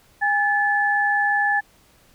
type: tone pair together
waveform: sine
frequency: 817 / 1731.2 Hz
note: G#5 / A6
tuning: -29 / -29 cents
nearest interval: octave + minor second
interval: 1300 cents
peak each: -21 / -19 dBFS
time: 0.21-1.61 s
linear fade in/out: 20 ms
effects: pink hiss -56 dBFS RMS until 2.14 s